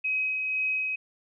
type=tone with tremolo; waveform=sine; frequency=2535 Hz; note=D#7; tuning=32 cents sharp; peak=-24 dBFS; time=0.04-0.96 s; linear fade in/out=10 ms; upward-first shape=sine; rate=2 Hz; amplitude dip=30%; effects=none